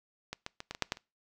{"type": "clicks", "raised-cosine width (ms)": 0.2, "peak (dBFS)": [-20, -20, -23, -20, -23, -10, -13, -30], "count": 8, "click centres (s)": [0.33, 0.464, 0.604, 0.71, 0.749, 0.823, 0.921, 0.971], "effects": ["noise-tail reverb RT60 0.3 s tail -25 dB re dry"]}